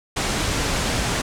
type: low-pass noise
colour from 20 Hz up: pink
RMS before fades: -23 dBFS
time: 0.16-1.22 s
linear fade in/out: 10 ms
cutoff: 9100 Hz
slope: 24 dB/octave
effects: none